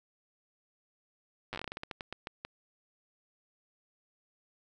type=slowing click train; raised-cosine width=0.3 ms; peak=-22 dBFS; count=17; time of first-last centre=1.53-2.45 s; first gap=8 ms; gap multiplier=1.23; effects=none